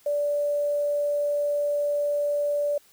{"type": "tone with quantisation", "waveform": "sine", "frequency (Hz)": 582, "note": "D5", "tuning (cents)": -16, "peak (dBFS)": -22, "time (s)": [0.06, 2.78], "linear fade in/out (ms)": 5, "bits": 8, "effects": ["white hiss -58 dBFS RMS until 2.92 s"]}